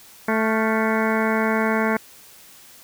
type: harmonic tone with a mistuned harmonic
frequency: 220.2 Hz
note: A3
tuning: 2 cents sharp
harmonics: 1 / 2 / 3 / 4 / 5 / 6 / 7 / 8 / 9 / 10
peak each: -22 / -25 / -27 / -28 / -29 / -30 / -30 / -31 / -32 / -32 dBFS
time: 0.28-1.97 s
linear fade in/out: 5 ms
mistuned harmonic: 6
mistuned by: +100 cents
effects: white hiss -47 dBFS RMS until 2.83 s